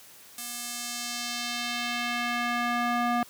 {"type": "tone with band-pass filter sweep", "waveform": "square", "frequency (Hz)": 240, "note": "B3", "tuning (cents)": -49, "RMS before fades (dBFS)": -30, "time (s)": [0.38, 3.23], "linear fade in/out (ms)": 2, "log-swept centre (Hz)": [11000, 940], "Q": 0.97, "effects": ["white hiss -51 dBFS RMS until 3.29 s", "high-pass 80 Hz 12 dB/octave"]}